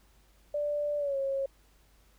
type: tone with pitch glide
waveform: sine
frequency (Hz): 587.3 to 544.8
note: D5 to C#5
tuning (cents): 0 to -30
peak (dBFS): -28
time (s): 0.54-1.46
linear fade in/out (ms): 5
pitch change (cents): -130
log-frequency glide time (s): 0.98-1.17
effects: added 50 Hz sine -61 dBFS peak until 2.18 s + pink hiss -66 dBFS RMS until 2.18 s